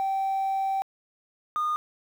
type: tone pair in turn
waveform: triangle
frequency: 776 / 1223 Hz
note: G5 / D#6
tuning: -18 / -30 cents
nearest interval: minor sixth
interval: 788 cents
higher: second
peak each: -21 / -21 dBFS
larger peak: neither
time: 0-0.82 / 1.56-1.76 s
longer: first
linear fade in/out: 0 ms
effects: tanh soft clip ceiling -20 dBFS + 9-bit